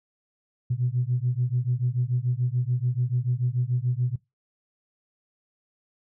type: beating tone pair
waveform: sine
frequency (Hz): 120.6 / 127.5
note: B2 / C3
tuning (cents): -41 / -44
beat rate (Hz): 6.9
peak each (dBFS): -25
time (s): 0.7-4.16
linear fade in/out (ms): 10
effects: noise-tail reverb RT60 0.2 s tail -21 dB re dry + tanh soft clip ceiling -15 dBFS